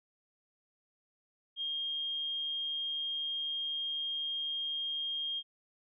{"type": "tone", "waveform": "sine", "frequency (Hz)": 3226, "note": "G7", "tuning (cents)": 49, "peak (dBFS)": -33, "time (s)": [1.56, 5.43], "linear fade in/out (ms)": 50, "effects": []}